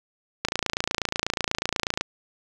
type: click train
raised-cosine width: 0.2 ms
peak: -6 dBFS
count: 45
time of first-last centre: 0.45-2.01 s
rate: 28.2 Hz
effects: none